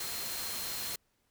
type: tone in noise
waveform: sine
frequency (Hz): 4186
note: C8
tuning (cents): 0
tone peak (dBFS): -43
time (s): 0-0.96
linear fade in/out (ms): 5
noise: white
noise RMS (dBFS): -38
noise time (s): 0-0.96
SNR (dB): -8
effects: pink hiss -75 dBFS RMS until 1.3 s